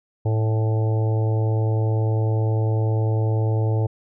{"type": "harmonic tone with a mistuned harmonic", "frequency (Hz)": 110, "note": "A2", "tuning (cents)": 0, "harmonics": [1, 3, 4, 5, 6, 7, 8], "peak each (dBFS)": [-18, -32, -30, -34, -38, -37, -39], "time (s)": [0.25, 3.87], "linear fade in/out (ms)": 10, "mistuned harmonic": 8, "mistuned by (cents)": -24, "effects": []}